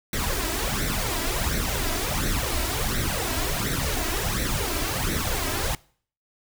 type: noise with flanger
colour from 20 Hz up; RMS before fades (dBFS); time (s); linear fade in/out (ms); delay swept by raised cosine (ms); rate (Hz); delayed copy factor
pink; -26; 0.13-5.75; 2; 0.5 to 3.1; 1.4; +0.7
effects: noise-tail reverb RT60 0.5 s tail -23 dB re dry